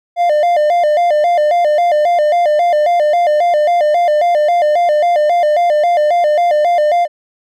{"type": "tone with vibrato", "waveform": "triangle", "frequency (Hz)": 647, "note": "E5", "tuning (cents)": -32, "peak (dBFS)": -7, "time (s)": [0.16, 7.08], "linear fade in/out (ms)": 50, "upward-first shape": "square", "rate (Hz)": 3.7, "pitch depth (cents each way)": 130, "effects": []}